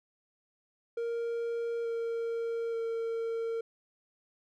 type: tone with pitch steps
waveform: triangle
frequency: 466.2 / 461.6 / 457.1 Hz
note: A#4 / A#4 / A#4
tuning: 0 / -17 / -34 cents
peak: -29 dBFS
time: 0.97-3.61 s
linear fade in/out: 5 ms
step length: 880 ms
effects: none